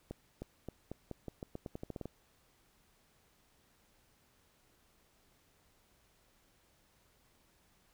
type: accelerating click train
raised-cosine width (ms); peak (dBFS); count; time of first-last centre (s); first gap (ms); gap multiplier
2; -28; 15; 0.11-2.056; 310; 0.86
effects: pink hiss -70 dBFS RMS until 7.93 s